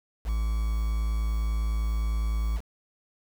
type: tone with quantisation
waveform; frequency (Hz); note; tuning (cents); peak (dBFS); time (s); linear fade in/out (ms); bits
triangle; 54.9; A1; -3; -22; 0.24-2.61; 50; 7
effects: none

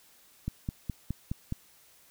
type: click train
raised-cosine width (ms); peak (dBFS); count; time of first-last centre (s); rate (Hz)
5; -19; 6; 0.48-1.524; 4.79
effects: white hiss -60 dBFS RMS until 2.1 s

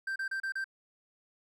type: tone bursts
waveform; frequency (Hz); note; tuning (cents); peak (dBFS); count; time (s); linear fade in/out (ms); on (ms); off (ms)
triangle; 1568; G6; 0; -30; 5; 0.07-0.643; 5; 89; 32
effects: none

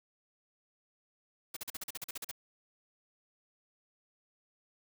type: noise bursts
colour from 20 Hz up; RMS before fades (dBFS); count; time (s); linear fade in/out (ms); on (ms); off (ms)
white; -40; 12; 1.54-2.314; 5; 26; 42
effects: none

